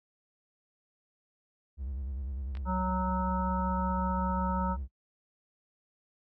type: tone with vibrato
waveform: triangle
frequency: 66.8 Hz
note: C2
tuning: 36 cents sharp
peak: -32 dBFS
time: 1.77-4.88 s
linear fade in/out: 50 ms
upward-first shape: square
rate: 10 Hz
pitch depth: 98 cents each way
type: clicks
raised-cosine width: 0.3 ms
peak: -32 dBFS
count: 2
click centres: 2.552 / 2.571 s
type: harmonic tone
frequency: 185.3 Hz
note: F#3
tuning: 3 cents sharp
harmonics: 1 / 3 / 5 / 7 / 8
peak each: -31 / -39 / -33 / -37 / -49 dBFS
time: 2.65-4.77 s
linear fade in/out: 50 ms
effects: noise-tail reverb RT60 0.1 s tail -20 dB re dry